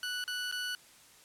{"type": "tone with dropouts", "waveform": "20% pulse", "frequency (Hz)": 1480, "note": "F#6", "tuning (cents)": 0, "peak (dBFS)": -29, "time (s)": [0.03, 0.75], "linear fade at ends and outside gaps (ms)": 1, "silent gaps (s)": [[0.24, 0.278], [0.514, 0.524]], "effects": ["white hiss -58 dBFS RMS until 1.24 s", "low-pass 11000 Hz 12 dB/octave"]}